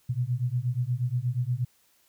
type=beating tone pair; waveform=sine; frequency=119.6 / 128 Hz; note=A#2 / C3; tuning=+45 / -38 cents; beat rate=8.4 Hz; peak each=-28 dBFS; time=0.09-1.65 s; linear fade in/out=10 ms; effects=white hiss -65 dBFS RMS until 2.08 s